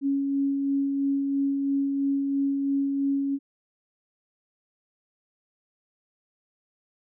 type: tone with tremolo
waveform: sine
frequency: 277.2 Hz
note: C#4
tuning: in tune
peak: -21 dBFS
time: 0.01-3.39 s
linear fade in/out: 50 ms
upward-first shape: sine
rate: 3 Hz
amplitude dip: 30%
effects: none